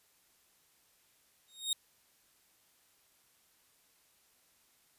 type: tone with exponential growth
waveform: sawtooth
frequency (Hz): 3729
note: A#7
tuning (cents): 0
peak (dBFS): -24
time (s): 1.48-1.73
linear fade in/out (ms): 2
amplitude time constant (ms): 54
effects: white hiss -69 dBFS RMS until 4.98 s + resampled to 32000 Hz